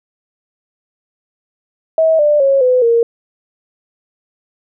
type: tone with pitch steps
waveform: sine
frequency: 643 / 593 / 547 / 504.5 / 465.3 Hz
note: E5 / D5 / C#5 / B4 / A#4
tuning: -43 / +17 / -23 / +37 / -3 cents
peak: -8 dBFS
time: 1.98-3.03 s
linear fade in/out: 2 ms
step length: 210 ms
effects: none